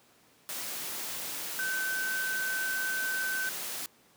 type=tone in noise; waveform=sine; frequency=1532 Hz; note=G6; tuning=40 cents flat; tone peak=-30 dBFS; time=1.59-3.49 s; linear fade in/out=0 ms; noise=white; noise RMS=-37 dBFS; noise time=0.49-3.86 s; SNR=+4 dB; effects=pink hiss -62 dBFS RMS until 4.16 s + high-pass 150 Hz 12 dB/octave